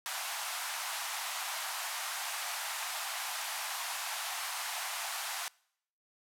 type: band-pass noise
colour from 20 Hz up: pink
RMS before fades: -38 dBFS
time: 0.06-5.48 s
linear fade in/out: 0 ms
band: 710 to 14000 Hz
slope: 48 dB/octave
effects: noise-tail reverb RT60 0.7 s tail -25 dB re dry